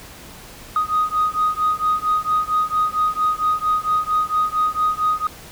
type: beating tone pair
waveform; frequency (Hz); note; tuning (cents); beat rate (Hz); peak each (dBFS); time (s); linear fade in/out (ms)
sine; 1244.5 / 1248.9; D#6 / D#6; 0 / +6; 4.4; -19; 0.76-5.27; 2
effects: tanh soft clip ceiling -11 dBFS + pink hiss -40 dBFS RMS until 5.51 s